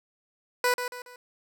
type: tone with echo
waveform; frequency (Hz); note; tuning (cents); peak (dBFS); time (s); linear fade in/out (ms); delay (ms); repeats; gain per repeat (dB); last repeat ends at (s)
15% pulse; 493.9; B4; 0; -15; 0.64-0.74; 2; 140; 3; -8; 1.16
effects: none